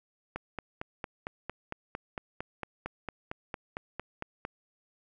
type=click train; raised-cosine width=0.5 ms; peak=-20 dBFS; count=19; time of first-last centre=0.36-4.451 s; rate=4.4 Hz; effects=none